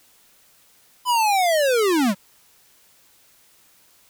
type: linear sweep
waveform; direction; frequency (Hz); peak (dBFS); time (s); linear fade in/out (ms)
square; down; 1012 to 178.7; -17; 1.05-2.15; 50
effects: white hiss -56 dBFS RMS until 4.09 s